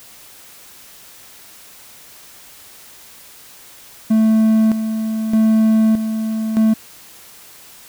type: tone with tremolo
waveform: triangle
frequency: 220 Hz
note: A3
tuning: in tune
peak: -8 dBFS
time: 4.1-6.74 s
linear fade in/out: 10 ms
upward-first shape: square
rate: 0.81 Hz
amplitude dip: 60%
effects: white hiss -42 dBFS RMS until 7.88 s

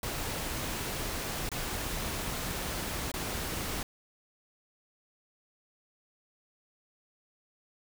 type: noise with dropouts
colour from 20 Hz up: pink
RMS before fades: -35 dBFS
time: 0.03-3.83 s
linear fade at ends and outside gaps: 2 ms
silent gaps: 1.491-1.516 / 3.117-3.139 s
effects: none

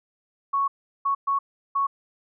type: tone bursts at uneven times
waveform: sine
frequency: 1108.7 Hz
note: C#6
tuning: in tune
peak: -20 dBFS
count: 4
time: 0.53-0.68 / 1.05-1.15 / 1.27-1.39 / 1.75-1.87 s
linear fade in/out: 10 ms
effects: none

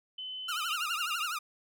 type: tone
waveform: sine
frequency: 3034 Hz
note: F#7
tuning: 43 cents sharp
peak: -37 dBFS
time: 0.18-0.76 s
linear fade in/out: 5 ms
type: tone with vibrato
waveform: sawtooth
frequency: 1318.5 Hz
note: E6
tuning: in tune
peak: -29 dBFS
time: 0.48-1.39 s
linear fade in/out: 10 ms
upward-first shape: triangle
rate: 12 Hz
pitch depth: 190 cents each way
type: tone bursts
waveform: sine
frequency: 2794 Hz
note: F7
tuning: in tune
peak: -32 dBFS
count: 6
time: 0.7-1.262 s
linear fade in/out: 10 ms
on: 62 ms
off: 38 ms
effects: none

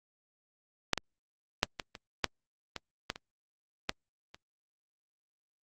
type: clicks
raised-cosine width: 0.2 ms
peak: -7 / -14 / -6 / -17 / -25 / -7 / -19 / -14 / -25 / -11 / -30 dBFS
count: 11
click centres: 0.933 / 0.977 / 1.631 / 1.798 / 1.952 / 2.243 / 2.763 / 3.101 / 3.159 / 3.894 / 4.345 s
effects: Opus 48 kbps

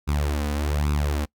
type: tone with flanger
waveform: sawtooth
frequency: 73.42 Hz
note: D2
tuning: in tune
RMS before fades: -24 dBFS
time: 0.07-1.26 s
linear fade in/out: 20 ms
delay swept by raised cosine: 0.79 to 4.09 ms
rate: 1.2 Hz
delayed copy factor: +0.75
effects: noise-tail reverb RT60 0.1 s tail -24 dB re dry

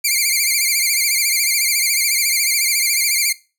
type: tone with vibrato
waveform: 10% pulse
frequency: 2233 Hz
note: C#7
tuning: 12 cents sharp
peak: -6 dBFS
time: 0.04-3.33 s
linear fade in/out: 10 ms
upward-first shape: sine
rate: 14 Hz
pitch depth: 120 cents each way
effects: noise-tail reverb RT60 0.3 s tail -19 dB re dry

